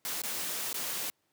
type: noise with dropouts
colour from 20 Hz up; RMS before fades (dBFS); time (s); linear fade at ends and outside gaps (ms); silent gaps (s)
white; -35; 0.05-1.1; 0; 0.218-0.236 / 0.729-0.743
effects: pink hiss -75 dBFS RMS until 1.32 s + high-pass 150 Hz 12 dB/octave